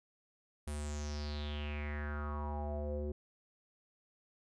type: tone with low-pass filter sweep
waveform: square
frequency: 74 Hz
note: D2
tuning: 14 cents sharp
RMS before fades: -39 dBFS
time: 0.67-3.12 s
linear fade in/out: 5 ms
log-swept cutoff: 10000 to 410 Hz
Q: 5.9
effects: none